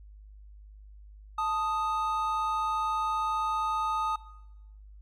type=tone pair together; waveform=triangle; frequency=879.5 / 1244.5 Hz; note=A5 / D#6; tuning=-1 / 0 cents; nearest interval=tritone; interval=601 cents; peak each=-29 / -27 dBFS; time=1.38-4.16 s; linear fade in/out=5 ms; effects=noise-tail reverb RT60 1.0 s tail -19 dB re dry + added 51 Hz sine -47 dBFS peak until 5.01 s